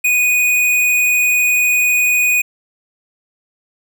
square tone, 2478 Hz, D#7, 8 cents flat, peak -12 dBFS, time 0.04-2.42 s, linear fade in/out 10 ms, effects none

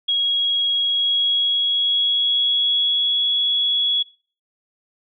sine tone with pitch glide, 3306 to 3364 Hz, G#7 to G#7, -9 to +22 cents, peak -16 dBFS, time 0.08-4.03 s, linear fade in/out 10 ms, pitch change +31 cents, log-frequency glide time 0.75-3.34 s, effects noise-tail reverb RT60 0.4 s tail -21 dB re dry

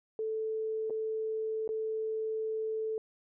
sine tone with dropouts, 439.2 Hz, A4, 3 cents flat, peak -31 dBFS, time 0.19-2.98 s, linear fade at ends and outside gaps 1 ms, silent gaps 0.898-0.905 / 1.677-1.69 s, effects none

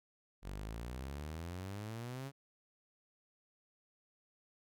sawtooth exponential sweep, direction up, 46.25 to 140.8 Hz, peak -38 dBFS, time 0.42-2.32 s, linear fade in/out 50 ms, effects none

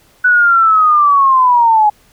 sine linear sweep, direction down, 1492 to 829 Hz, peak -6 dBFS, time 0.24-1.9 s, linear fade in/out 10 ms, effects pink hiss -50 dBFS RMS until 2.12 s

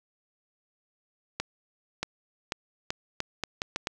accelerating click train, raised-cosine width 0.2 ms, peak -12 dBFS, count 9, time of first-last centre 1.4-3.871 s, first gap 630 ms, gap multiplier 0.78, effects none

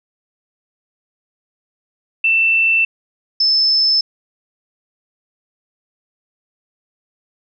sine tone pair in turn, 2672 / 5255 Hz, E7 / E8, +23 / -6 cents, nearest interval octave, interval 1171 cents, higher second, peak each -11 dBFS, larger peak neither, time 2.24-2.85 / 3.4-4.01 s, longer neither, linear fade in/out 5 ms, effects none

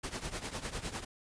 pink noise with tremolo, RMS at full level -36 dBFS, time 0.03-1.05 s, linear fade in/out 10 ms, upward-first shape triangle, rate 9.9 Hz, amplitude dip 85%, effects resampled to 22050 Hz

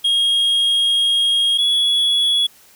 triangle tone pair in turn, 3263 / 3374 Hz, G#7 / G#7, -31 / +27 cents, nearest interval minor second, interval 58 cents, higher second, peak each -12 dBFS, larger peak neither, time 0.04-1.58 / 1.58-2.47 s, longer first, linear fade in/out 10 ms, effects white hiss -49 dBFS RMS until 2.75 s

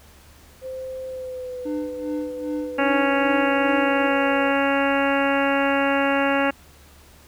sine tone with pitch glide, 520 to 499.7 Hz, C5 to B4, -11 to +20 cents, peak -29 dBFS, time 0.61-4.54 s, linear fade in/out 50 ms, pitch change -69 cents, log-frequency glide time 1.06-1.61 s
triangle tone with tremolo, 300 Hz, D4, 37 cents sharp, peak -22 dBFS, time 1.65-4.09 s, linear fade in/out 10 ms, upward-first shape sine, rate 2.5 Hz, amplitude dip 80%
harmonic tone, 277.2 Hz, C#4, in tune, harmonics 1 / 2 / 3 / 4 / 5 / 6 / 7 / 8 / 9 / 10, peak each -23 / -23 / -26 / -30 / -28 / -28 / -32 / -33 / -36 / -30 dBFS, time 2.78-6.51 s, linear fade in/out 10 ms
effects added 73 Hz sine -51 dBFS peak until 7.27 s + pink hiss -51 dBFS RMS until 7.27 s

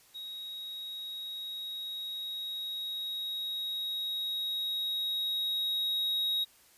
triangle tone with level ramp, 3790 Hz, A#7, 28 cents sharp, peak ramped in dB -38 to -26 dBFS, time 0.14-6.45 s, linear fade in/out 20 ms, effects white hiss -61 dBFS RMS until 6.77 s + resampled to 32000 Hz

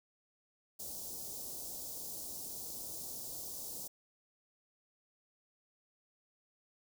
white band-stop noise, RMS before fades -44 dBFS, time 0.79-3.88 s, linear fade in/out 10 ms, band 750 to 4900 Hz, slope 24 dB/octave, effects none

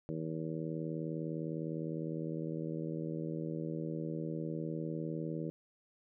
harmonic tone, 79.8 Hz, D#2, 44 cents sharp, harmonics 2 / 3 / 4 / 5 / 6 / 7, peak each -39 / -45 / -41 / -46 / -45 / -48 dBFS, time 0.09-5.5 s, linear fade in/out 0 ms, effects none

